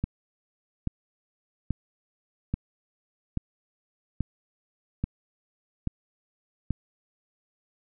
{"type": "click train", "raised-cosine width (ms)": 5, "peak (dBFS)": -14, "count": 9, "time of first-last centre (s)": [0.04, 6.707], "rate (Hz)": 1.2, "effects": []}